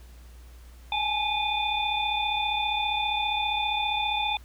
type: tone cluster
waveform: sine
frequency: 823 / 858 / 2462 / 3542 Hz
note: G#5 / A5 / D#7 / A7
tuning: -16 / -44 / -19 / +11 cents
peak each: -30 dBFS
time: 0.92-4.37 s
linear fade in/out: 2 ms
effects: added 60 Hz sine -45 dBFS peak until 4.44 s + pink hiss -57 dBFS RMS until 4.44 s